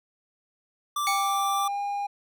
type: tone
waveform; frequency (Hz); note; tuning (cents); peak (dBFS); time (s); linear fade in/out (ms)
square; 1173; D6; -2; -26; 0.96-1.68; 5
type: tone with pitch glide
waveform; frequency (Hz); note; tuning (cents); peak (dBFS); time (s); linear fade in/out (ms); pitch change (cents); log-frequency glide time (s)
triangle; 792 to 810; G5 to G#5; +18 to -43; -25; 1.07-2.07; 10; +39; 1.54-1.8
type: tone with exponential decay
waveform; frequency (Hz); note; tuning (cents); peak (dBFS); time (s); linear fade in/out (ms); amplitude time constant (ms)
sawtooth; 2224; C#7; +5; -21; 1.07-1.53; 0; 100
effects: none